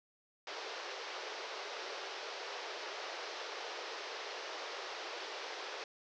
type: band-pass noise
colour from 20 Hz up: pink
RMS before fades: -44 dBFS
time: 0.47-5.84 s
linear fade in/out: 2 ms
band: 380 to 5700 Hz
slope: 48 dB/octave
effects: none